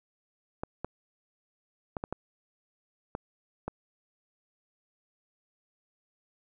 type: clicks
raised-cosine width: 1 ms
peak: -19 dBFS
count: 7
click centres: 0.635 / 0.846 / 1.968 / 2.039 / 2.126 / 3.151 / 3.68 s
effects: none